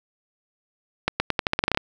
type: accelerating click train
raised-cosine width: 0.3 ms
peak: -4 dBFS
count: 12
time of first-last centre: 1.08-1.774 s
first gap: 120 ms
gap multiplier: 0.86
effects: none